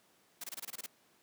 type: noise bursts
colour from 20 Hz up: white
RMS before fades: -42 dBFS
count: 9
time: 0.41-0.863 s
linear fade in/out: 5 ms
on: 29 ms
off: 24 ms
effects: pink hiss -68 dBFS RMS until 1.22 s + high-pass 200 Hz 12 dB/octave